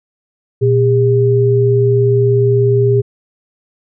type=tone pair together; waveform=sine; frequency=120 / 403.3 Hz; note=B2 / G4; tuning=-49 / +49 cents; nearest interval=octave + major sixth; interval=2098 cents; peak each=-11 dBFS; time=0.61-3.02 s; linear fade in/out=20 ms; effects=none